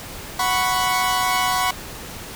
sawtooth chord, F# suspended fourth, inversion none, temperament equal, 740 / 987.8 / 1108.7 Hz, F#5 / B5 / C#6, 0 / 0 / 0 cents, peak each -19 dBFS, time 0.39-1.71 s, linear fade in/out 5 ms, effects pink hiss -35 dBFS RMS until 2.35 s

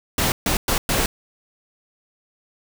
pink noise bursts at uneven times, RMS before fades -20 dBFS, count 4, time 0.18-0.32 / 0.46-0.57 / 0.68-0.78 / 0.89-1.06 s, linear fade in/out 2 ms, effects none

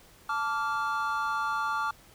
triangle chord, D minor, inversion second, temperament equal with one note detuned, 880 / 1159.8 / 1396.9 Hz, A5 / D6 / F6, 0 / -22 / 0 cents, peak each -31 / -29 / -30 dBFS, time 0.29-1.91 s, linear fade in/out 5 ms, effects pink hiss -56 dBFS RMS until 2.14 s

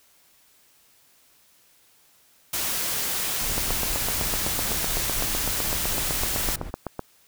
white noise, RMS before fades -27 dBFS, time 2.53-6.56 s, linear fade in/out 5 ms
brown noise with tremolo, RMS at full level -33 dBFS, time 3.4-6.71 s, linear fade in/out 20 ms, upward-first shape square, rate 4 Hz, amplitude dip 25%
click train, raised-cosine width 1 ms, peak -14 dBFS, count 28, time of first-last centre 3.58-6.993 s, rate 7.91 Hz
effects white hiss -59 dBFS RMS until 7.27 s

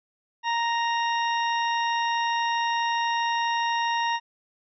harmonic tone, 932.3 Hz, A#5, in tune, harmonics 1 / 2 / 3 / 4 / 6, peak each -24 / -30 / -34 / -36 / -40 dBFS, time 0.43-4.2 s, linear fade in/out 50 ms, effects none

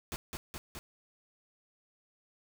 pink noise with echo, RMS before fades -38 dBFS, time 0.12-0.16 s, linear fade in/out 0 ms, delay 210 ms, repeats 3, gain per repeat -2 dB, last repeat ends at 0.79 s, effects none

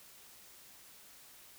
silence, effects white hiss -57 dBFS RMS until 1.58 s

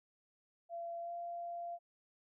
sine tone with pitch glide, 681 to 689.7 Hz, F5 to F5, -44 to -22 cents, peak -40 dBFS, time 0.69-1.79 s, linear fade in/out 50 ms, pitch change +22 cents, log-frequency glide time 1-1.12 s, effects none

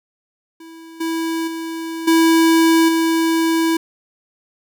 square tone with level steps, 327.5 Hz, E4, 11 cents flat, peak -37 / -20 / -25 / -11 / -15 dBFS, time 0.6-3.77 s, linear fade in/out 5 ms, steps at 1 / 1.47 / 2.07 / 2.88 s, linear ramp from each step 10 ms, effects none

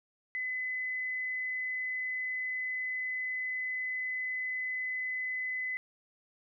sine tone, 2018 Hz, B6, 37 cents sharp, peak -32 dBFS, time 0.35-5.77 s, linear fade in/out 0 ms, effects none

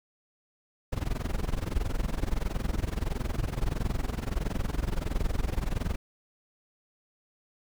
brown noise with amplitude modulation, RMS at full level -26 dBFS, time 0.92-5.96 s, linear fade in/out 10 ms, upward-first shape sine, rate 21.5 Hz, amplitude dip 90%, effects none

